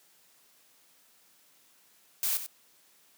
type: noise with echo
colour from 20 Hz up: blue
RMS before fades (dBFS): -29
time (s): 2.23-2.37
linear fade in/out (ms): 0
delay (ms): 93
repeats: 1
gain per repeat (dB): -10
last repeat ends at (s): 2.463
effects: white hiss -63 dBFS RMS until 3.17 s + high-pass 150 Hz 12 dB/octave